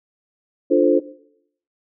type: chord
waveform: sine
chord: D minor seventh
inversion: none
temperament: equal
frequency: 293.7 / 349.2 / 440 / 523.3 Hz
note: D4 / F4 / A4 / C5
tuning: 0 / 0 / 0 / 0 cents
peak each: -17 / -17 / -19 / -18 dBFS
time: 0.7-1 s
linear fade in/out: 20 ms
effects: noise-tail reverb RT60 0.7 s tail -17 dB re dry